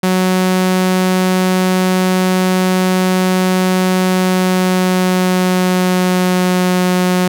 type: tone with pitch glide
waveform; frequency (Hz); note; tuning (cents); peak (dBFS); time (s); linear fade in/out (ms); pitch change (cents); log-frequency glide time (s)
sawtooth; 185 to 181.82; F#3 to F#3; 0 to -30; -7; 0.03-7.28; 5; -30; 4.04-6.8
effects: none